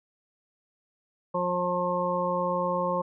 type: harmonic tone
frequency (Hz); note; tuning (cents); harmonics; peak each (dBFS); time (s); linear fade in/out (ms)
178.4; F3; +37; 1 / 2 / 3 / 5 / 6; -33 / -37 / -28 / -32 / -30; 1.34-3.02; 10
effects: none